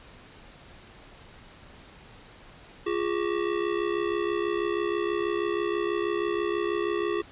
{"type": "ring-modulated tone", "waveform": "square", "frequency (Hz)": 380, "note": "F#4", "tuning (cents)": 46, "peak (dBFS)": -23, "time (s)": [2.86, 7.22], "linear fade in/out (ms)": 10, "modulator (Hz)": 33.1, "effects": ["pink hiss -50 dBFS RMS until 7.31 s", "resampled to 8000 Hz"]}